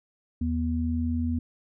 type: tone pair together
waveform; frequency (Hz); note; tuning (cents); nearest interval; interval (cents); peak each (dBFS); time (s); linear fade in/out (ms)
sine; 81 / 242.4; E2 / B3; -30 / -32; octave + perfect fifth; 1898; -27; 0.41-1.39; 5
effects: none